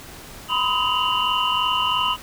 sine tone cluster, 984 / 1027 / 1259 / 2803 / 3004 Hz, B5 / C6 / D#6 / F7 / F#7, -7 / -33 / +20 / +6 / +26 cents, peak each -25 dBFS, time 0.48-2.17 s, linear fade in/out 50 ms, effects pink hiss -40 dBFS RMS until 2.22 s

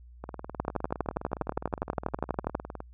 two click trains, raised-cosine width 1 ms, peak -13 / -23 dBFS, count 25 / 51, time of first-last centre 0.6-2.551 / 0.24-2.804 s, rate 12.3 / 19.5 Hz, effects added 60 Hz sine -48 dBFS peak until 2.93 s

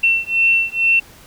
sine beating tone pair, 2700 / 2702.2 Hz, E7 / E7, +41 / +42 cents, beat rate 2.2 Hz, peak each -16 dBFS, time 0.03-1 s, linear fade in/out 10 ms, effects pink hiss -44 dBFS RMS until 1.26 s

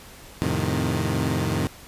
20% pulse chord, F dominant seventh, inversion none, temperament equal with one note detuned, 87.31 / 110 / 132.1 / 155.56 Hz, F2 / A2 / C3 / Eb3, 0 / 0 / +17 / 0 cents, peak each -23 dBFS, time 0.42-1.67 s, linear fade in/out 0 ms, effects pink hiss -45 dBFS RMS until 1.87 s + resampled to 32000 Hz

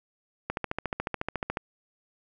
click train, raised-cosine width 0.5 ms, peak -14 dBFS, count 16, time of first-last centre 0.5-1.571 s, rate 14 Hz, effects none

